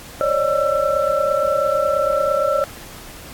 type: tone cluster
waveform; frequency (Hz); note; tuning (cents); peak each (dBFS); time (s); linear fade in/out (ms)
sine; 543 / 572 / 609 / 1339; C#5 / D5 / D#5 / E6; -36 / -46 / -37 / +27; -21; 0.21-2.64; 0
effects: pink hiss -38 dBFS RMS until 3.33 s + AAC 64 kbps